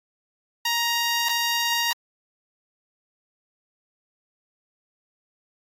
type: tone pair in turn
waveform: 10% pulse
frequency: 938 / 938 Hz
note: A#5 / A#5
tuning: +11 / +11 cents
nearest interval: unison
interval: 0 cents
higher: neither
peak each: -13 dBFS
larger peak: neither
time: 0.65-1.29 / 1.29-1.93 s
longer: neither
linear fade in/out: 5 ms
effects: AAC 48 kbps